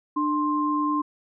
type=tone pair together; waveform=sine; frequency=298.5 / 1052 Hz; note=D4 / C6; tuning=+28 / +9 cents; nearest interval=octave + minor seventh; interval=2181 cents; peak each=-24 dBFS; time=0.16-1.02 s; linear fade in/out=10 ms; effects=none